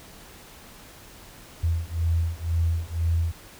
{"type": "beating tone pair", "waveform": "sine", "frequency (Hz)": [82.2, 84.2], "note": ["E2", "E2"], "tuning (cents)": [-4, 37], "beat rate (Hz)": 2, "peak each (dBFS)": -25, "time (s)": [1.63, 3.32], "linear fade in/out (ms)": 10, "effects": ["pink hiss -47 dBFS RMS until 3.59 s"]}